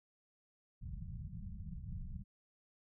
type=low-pass noise; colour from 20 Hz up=pink; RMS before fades=-45 dBFS; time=0.81-2.24 s; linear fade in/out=20 ms; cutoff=200 Hz; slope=96 dB/octave; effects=none